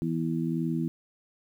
harmonic tone, 82 Hz, E2, 9 cents flat, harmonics 2 / 3 / 4, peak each -29 / -31 / -32 dBFS, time 0.02-0.88 s, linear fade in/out 0 ms, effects 10-bit

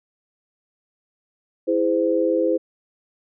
sine chord, E augmented, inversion none, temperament just, 329.6 / 412 / 515 Hz, E4 / G#4 / B#4, 0 / -14 / -28 cents, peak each -21 / -24 / -20 dBFS, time 1.67-2.58 s, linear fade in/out 20 ms, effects none

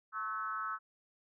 sine tone with frequency modulation, 1300 Hz, E6, 24 cents flat, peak -35 dBFS, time 0.12-0.79 s, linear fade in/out 50 ms, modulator 204 Hz, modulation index 0.97, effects none

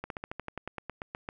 slowing click train, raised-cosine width 0.5 ms, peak -21 dBFS, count 14, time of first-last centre 0.04-1.289 s, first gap 62 ms, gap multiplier 1.07, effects none

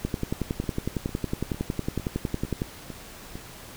two click trains, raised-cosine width 3 ms, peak -13 / -23 dBFS, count 29 / 7, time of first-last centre 0.05-2.619 / 0.64-3.355 s, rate 10.9 / 2.21 Hz, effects pink hiss -44 dBFS RMS until 3.76 s

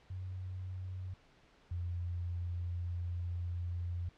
sine tone pair in turn, 92.5 / 87.31 Hz, F#2 / F2, 0 / 0 cents, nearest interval minor second, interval 100 cents, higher first, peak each -39 / -35 dBFS, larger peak second, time 0.1-1.14 / 1.71-4.09 s, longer second, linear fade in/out 5 ms, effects pink hiss -65 dBFS RMS until 4.17 s + low-pass 4000 Hz 12 dB/octave

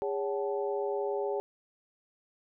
sine tone cluster, 407.9 / 560 / 759 / 868 Hz, G#4 / C#5 / F#5 / A5, -31 / +18 / +44 / -24 cents, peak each -31 / -35 / -40 / -40 dBFS, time 0.02-1.4 s, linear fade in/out 0 ms, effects none

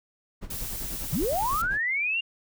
brown noise with tremolo, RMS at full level -34 dBFS, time 0.41-1.79 s, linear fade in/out 20 ms, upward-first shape sine, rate 10 Hz, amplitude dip 75%
blue noise, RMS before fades -35 dBFS, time 0.5-1.62 s, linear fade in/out 5 ms
sine linear sweep, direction up, 103.83 to 2832 Hz, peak -24 dBFS, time 1.12-2.21 s, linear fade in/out 10 ms
effects none

